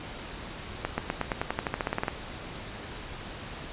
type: accelerating click train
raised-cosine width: 0.5 ms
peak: -12 dBFS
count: 16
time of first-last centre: 0.85-2.082 s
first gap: 130 ms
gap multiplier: 0.93
effects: pink hiss -40 dBFS RMS until 3.72 s + resampled to 8000 Hz